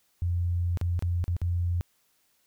sine tone with dropouts, 87.31 Hz, F2, in tune, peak -24 dBFS, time 0.22-1.81 s, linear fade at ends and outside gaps 0 ms, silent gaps 0.773-0.813 / 0.992-1.024 / 1.241-1.28 / 1.366-1.416 s, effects white hiss -69 dBFS RMS until 2.46 s

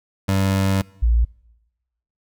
25% pulse / sine tone pair in turn, 96.7 / 57.59 Hz, G2 / A#1, -23 / -20 cents, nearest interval major sixth, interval 897 cents, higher first, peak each -13 dBFS, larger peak neither, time 0.28-0.82 / 1.02-1.25 s, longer first, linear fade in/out 10 ms, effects noise-tail reverb RT60 1.0 s tail -24 dB re dry

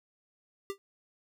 square tone with exponential decay, 395.4 Hz, G4, 15 cents sharp, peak -30 dBFS, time 0.7-0.78 s, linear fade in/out 0 ms, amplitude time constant 17 ms, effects none

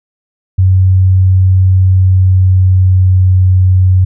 sine tone with pitch glide, 93.6 to 92.69 Hz, F#2 to F#2, +20 to +4 cents, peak -4 dBFS, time 0.58-4.05 s, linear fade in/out 10 ms, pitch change -16 cents, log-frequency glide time 1.82-3.37 s, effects none

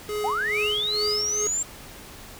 square tone with tremolo, 420 Hz, G#4, 19 cents sharp, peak -26 dBFS, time 0.09-1.47 s, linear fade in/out 0 ms, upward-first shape sine, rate 2.3 Hz, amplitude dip 75%
sine linear sweep, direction up, 724 to 7459 Hz, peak -23 dBFS, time 0.24-1.63 s, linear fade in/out 5 ms
effects pink hiss -43 dBFS RMS until 2.39 s

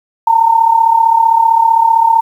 sine tone with amplitude modulation, 910 Hz, A#5, 42 cents flat, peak -3 dBFS, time 0.27-2.21 s, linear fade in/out 5 ms, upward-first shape sine, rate 35.5 Hz, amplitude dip 70%, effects 7-bit

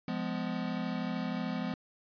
square chord, F diminished, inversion none, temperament equal with one note detuned, 174.61 / 207.7 / 251.1 Hz, F3 / Ab3 / Cb4, 0 / 0 / +29 cents, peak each -38 / -38 / -37 dBFS, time 0.08-1.74 s, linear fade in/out 2 ms, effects resampled to 11025 Hz

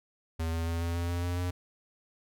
square tone with pitch steps, 81.6 / 82.64 / 83.7 / 84.77 / 85.86 / 86.95 / 88.07 / 89.19 Hz, E2 / E2 / E2 / E2 / F2 / F2 / F2 / F2, -17 / +5 / +27 / +49 / -29 / -7 / +15 / +37 cents, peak -30 dBFS, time 0.39-1.51 s, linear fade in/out 10 ms, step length 140 ms, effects none

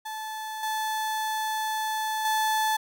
35% pulse tone with level steps, 870 Hz, A5, 20 cents flat, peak -31 / -25 / -21 dBFS, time 0.05-2.77 s, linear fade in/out 10 ms, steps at 0.63 / 2.25 s, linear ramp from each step 2 ms, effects none

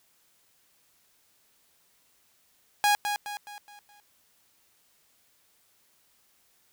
sawtooth tone with echo, 825 Hz, G#5, 12 cents flat, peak -16 dBFS, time 2.84-2.95 s, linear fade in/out 0 ms, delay 210 ms, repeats 5, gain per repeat -7 dB, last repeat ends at 4 s, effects white hiss -66 dBFS RMS until 6.72 s

